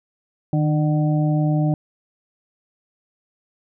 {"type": "harmonic tone with a mistuned harmonic", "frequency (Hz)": 150.6, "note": "D3", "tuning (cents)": 44, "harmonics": [1, 2, 4, 5], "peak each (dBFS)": [-17, -23, -29, -31], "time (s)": [0.53, 1.74], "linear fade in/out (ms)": 2, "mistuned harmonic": 1, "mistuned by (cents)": 36, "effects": []}